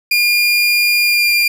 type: tone with pitch glide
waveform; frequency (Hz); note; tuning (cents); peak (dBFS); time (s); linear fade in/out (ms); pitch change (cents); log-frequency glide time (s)
30% pulse; 2416 to 2397; D7 to D7; +48 to +35; -8; 0.11-1.48; 5; -13; 1.03-1.25
effects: none